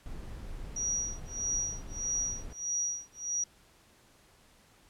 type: noise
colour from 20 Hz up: brown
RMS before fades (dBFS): -42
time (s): 0.06-2.53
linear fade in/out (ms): 2
type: tone with tremolo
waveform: sine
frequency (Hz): 5770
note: F#8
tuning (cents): -44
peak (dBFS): -28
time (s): 0.76-3.44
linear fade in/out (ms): 5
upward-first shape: sine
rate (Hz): 1.6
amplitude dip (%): 100
effects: pink hiss -62 dBFS RMS until 4.89 s + low-pass 12000 Hz 12 dB/octave